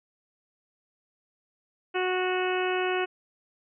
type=harmonic tone; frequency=367.7 Hz; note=F#4; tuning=11 cents flat; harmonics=1 / 2 / 3 / 4 / 5 / 6 / 7 / 8; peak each=-27 / -32 / -36 / -34 / -38 / -40 / -35 / -39 dBFS; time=1.94-3.06 s; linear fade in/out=20 ms; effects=none